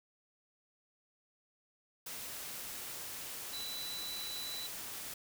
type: tone in noise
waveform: sine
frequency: 3969 Hz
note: B7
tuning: 8 cents sharp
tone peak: -41 dBFS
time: 3.53-4.67 s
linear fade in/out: 5 ms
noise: white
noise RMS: -44 dBFS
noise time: 2.06-5.14 s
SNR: 0 dB
effects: none